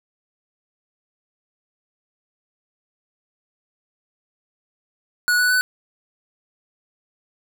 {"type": "tone with pitch steps", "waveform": "square", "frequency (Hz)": [1464, 1481, 1498.2], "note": ["F#6", "F#6", "F#6"], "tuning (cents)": [-19, 1, 21], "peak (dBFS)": -16, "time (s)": [5.28, 5.61], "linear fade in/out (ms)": 0, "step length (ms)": 110, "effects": []}